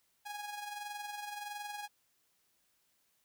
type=tone with amplitude modulation; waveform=sawtooth; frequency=827 Hz; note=G#5; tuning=8 cents flat; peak=-35 dBFS; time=0.25-1.88 s; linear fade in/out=20 ms; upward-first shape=sine; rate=21.5 Hz; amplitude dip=50%; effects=white hiss -75 dBFS RMS until 3.24 s